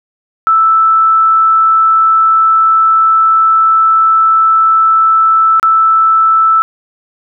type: tone with dropouts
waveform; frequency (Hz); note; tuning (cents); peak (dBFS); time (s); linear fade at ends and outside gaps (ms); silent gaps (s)
sine; 1318.5; E6; 0; -5; 0.47-6.62; 0; 5.597-5.629
effects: none